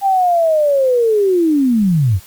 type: linear sweep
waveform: sine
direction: down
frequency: 799 to 82.5 Hz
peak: -10 dBFS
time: 0.01-2.2 s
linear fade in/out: 50 ms
effects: white hiss -42 dBFS RMS until 2.26 s + Opus 48 kbps